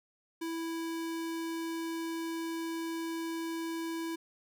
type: tone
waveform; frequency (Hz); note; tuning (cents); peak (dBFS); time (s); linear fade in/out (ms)
square; 329.6; E4; 0; -35; 0.41-4.16; 10
effects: none